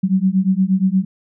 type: beating tone pair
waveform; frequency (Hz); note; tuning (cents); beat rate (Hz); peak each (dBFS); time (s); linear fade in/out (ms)
sine; 185.2 / 193.7; F#3 / G3; +2 / -20; 8.5; -16; 0.03-1.05; 10
effects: none